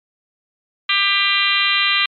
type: harmonic tone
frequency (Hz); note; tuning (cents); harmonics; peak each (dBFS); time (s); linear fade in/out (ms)
397.5; G4; +24; 3 / 4 / 5 / 6 / 7 / 8 / 9 / 10; -23 / -27 / -21 / -21 / -21 / -21 / -26 / -22; 0.89-2.06; 5
effects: MP3 64 kbps